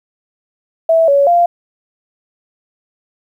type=tone with pitch steps; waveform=sine; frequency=655 / 562 / 694 Hz; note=E5 / C#5 / F5; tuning=-11 / +24 / -11 cents; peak=-7 dBFS; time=0.89-1.46 s; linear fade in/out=5 ms; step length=190 ms; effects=8-bit